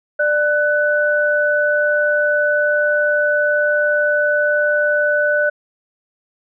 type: tone pair together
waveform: sine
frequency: 592.9 / 1494 Hz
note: D5 / F#6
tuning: +16 / +16 cents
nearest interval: octave + major third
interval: 1600 cents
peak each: -16 dBFS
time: 0.19-5.5 s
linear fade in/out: 10 ms
effects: none